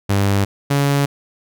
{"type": "tone pair in turn", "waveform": "sawtooth", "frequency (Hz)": [99.6, 141.25], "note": ["G2", "C#3"], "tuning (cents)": [28, 33], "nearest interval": "tritone", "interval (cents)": 605, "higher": "second", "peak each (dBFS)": -10, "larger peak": "neither", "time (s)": [[0.09, 0.45], [0.7, 1.06]], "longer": "neither", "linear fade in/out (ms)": 10, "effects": []}